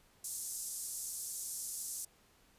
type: band-pass noise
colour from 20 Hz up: white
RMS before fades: -42 dBFS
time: 0.24-2.05 s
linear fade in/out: 5 ms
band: 6300 to 11000 Hz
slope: 24 dB/octave
effects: pink hiss -67 dBFS RMS until 2.58 s + resampled to 32000 Hz